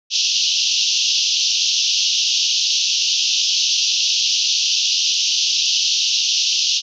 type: band-pass noise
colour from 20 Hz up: white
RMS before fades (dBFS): -18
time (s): 0.1-6.82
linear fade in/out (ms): 50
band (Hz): 2700 to 6200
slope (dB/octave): 96
effects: none